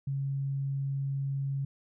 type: tone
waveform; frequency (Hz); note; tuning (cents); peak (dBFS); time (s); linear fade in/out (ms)
sine; 137.6; C#3; -12; -29; 0.07-1.65; 5
effects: none